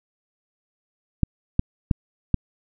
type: clicks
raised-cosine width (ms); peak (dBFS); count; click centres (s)
5; -5; 4; 1.233 / 1.594 / 1.912 / 2.343
effects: none